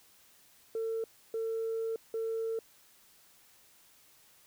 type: tone bursts at uneven times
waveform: sine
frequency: 450.1 Hz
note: A4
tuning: 39 cents sharp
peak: -30 dBFS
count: 3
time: 0.75-1.04 / 1.34-1.96 / 2.14-2.59 s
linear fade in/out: 2 ms
effects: tanh soft clip ceiling -28 dBFS + white hiss -62 dBFS RMS until 4.46 s